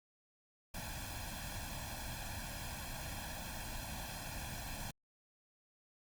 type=noise with comb filter; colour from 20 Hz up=pink; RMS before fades=-44 dBFS; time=0.74-4.91 s; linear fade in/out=5 ms; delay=1.2 ms; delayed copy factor=+0.85; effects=Opus 48 kbps